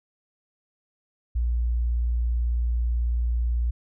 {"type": "tone", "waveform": "sine", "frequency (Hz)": 59.1, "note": "A#1", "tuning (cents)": 24, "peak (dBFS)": -21, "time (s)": [1.35, 3.71], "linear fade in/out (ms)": 10, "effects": []}